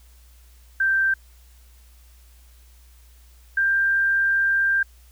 sine tone pair in turn, 1568 / 1586.2 Hz, G6 / G6, 0 / +20 cents, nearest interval unison, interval 20 cents, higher second, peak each -17 dBFS, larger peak neither, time 0.8-1.14 / 3.57-4.83 s, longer second, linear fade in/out 5 ms, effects added 60 Hz sine -48 dBFS peak until 5.11 s + white hiss -58 dBFS RMS until 5.11 s

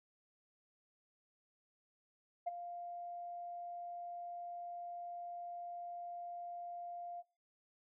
sine tone with ADSR envelope, 698.5 Hz, F5, in tune, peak -32 dBFS, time 2.46-7.23 s, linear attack 16 ms, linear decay 19 ms, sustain -11 dB, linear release 36 ms, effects noise-tail reverb RT60 0.3 s tail -20 dB re dry + tanh soft clip ceiling -30 dBFS

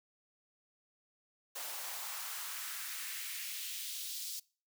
white noise with high-pass filter sweep, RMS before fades -42 dBFS, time 1.55-4.4 s, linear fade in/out 10 ms, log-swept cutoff 600 to 4600 Hz, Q 1.6, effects noise-tail reverb RT60 0.4 s tail -24 dB re dry

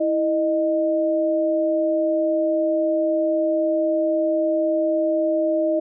sine tone pair together, 326.8 / 617 Hz, E4 / D#5, -15 / -15 cents, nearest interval major seventh, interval 1100 cents, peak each -22 / -19 dBFS, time 0-5.8 s, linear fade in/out 10 ms, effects none

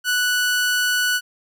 sawtooth tone, 1480 Hz, F#6, in tune, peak -14 dBFS, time 0.04-1.21 s, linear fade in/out 50 ms, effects none

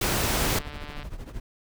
pink noise, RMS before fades -25 dBFS, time 0.01-0.59 s, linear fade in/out 5 ms
click train, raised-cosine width 0.3 ms, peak -25 dBFS, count 73, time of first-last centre 0.54-1.03 s, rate 147 Hz
brown noise with tremolo, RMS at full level -33 dBFS, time 0.58-1.4 s, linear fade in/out 2 ms, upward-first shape triangle, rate 13 Hz, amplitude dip 85%
effects none

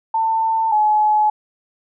sine tone pair in turn, 894 / 850.2 Hz, A5 / G#5, +27 / +40 cents, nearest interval minor second, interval 87 cents, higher first, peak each -15 / -12 dBFS, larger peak second, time 0.14-0.72 / 0.72-1.3 s, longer neither, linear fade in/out 5 ms, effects none

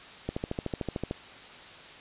click train, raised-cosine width 2 ms, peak -17 dBFS, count 12, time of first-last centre 0.29-1.111 s, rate 13.4 Hz, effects white hiss -47 dBFS RMS until 2 s + resampled to 8000 Hz

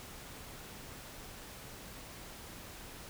silence, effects pink hiss -49 dBFS RMS until 3.09 s

